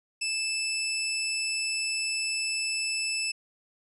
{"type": "tone", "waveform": "20% pulse", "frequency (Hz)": 2632, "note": "E7", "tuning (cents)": -3, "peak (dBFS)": -23, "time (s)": [0.21, 3.32], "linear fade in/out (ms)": 10, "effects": ["resampled to 32000 Hz"]}